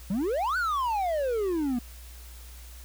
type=exponential two-way sweep; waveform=triangle; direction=up then down; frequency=177.6 to 1524 to 233.4 Hz; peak=-23 dBFS; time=0.1-1.79 s; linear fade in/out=5 ms; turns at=0.57 s; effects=added 60 Hz sine -43 dBFS peak until 2.84 s + white hiss -51 dBFS RMS until 2.84 s